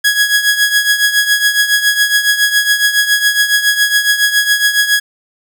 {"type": "tone with tremolo", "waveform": "sawtooth", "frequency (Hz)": 1665, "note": "G#6", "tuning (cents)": 4, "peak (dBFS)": -3, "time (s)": [0.04, 5], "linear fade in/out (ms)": 10, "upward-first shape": "triangle", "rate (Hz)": 7.2, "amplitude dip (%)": 75, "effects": []}